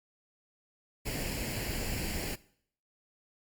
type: noise with comb filter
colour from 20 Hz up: pink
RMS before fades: -35 dBFS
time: 1.05-2.36 s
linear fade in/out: 20 ms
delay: 0.41 ms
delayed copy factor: +0.65
effects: noise-tail reverb RT60 0.6 s tail -19 dB re dry + Opus 48 kbps